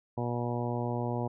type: harmonic tone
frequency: 120.5 Hz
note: B2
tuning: 42 cents flat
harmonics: 1 / 2 / 3 / 4 / 5 / 6 / 7 / 8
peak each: -33 / -36 / -38 / -39 / -40 / -41 / -41 / -42 dBFS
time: 0.17-1.28 s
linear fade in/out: 10 ms
effects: none